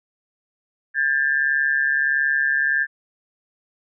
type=tone pair together; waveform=sine; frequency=1613 / 1754.5 Hz; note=G6 / A6; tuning=+49 / -5 cents; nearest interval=minor second; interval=146 cents; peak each=-20 dBFS; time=0.94-2.87 s; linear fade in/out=50 ms; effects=none